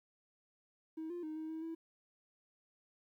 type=tone with pitch steps; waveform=triangle; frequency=318.7 / 349.6 / 311.2 / 315.6 / 319.7 / 327.1 Hz; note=D#4 / F4 / D#4 / D#4 / D#4 / E4; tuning=+42 / +2 / 0 / +25 / +47 / -13 cents; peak=-37 dBFS; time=0.97-1.75 s; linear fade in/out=10 ms; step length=130 ms; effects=tanh soft clip ceiling -36 dBFS + 13-bit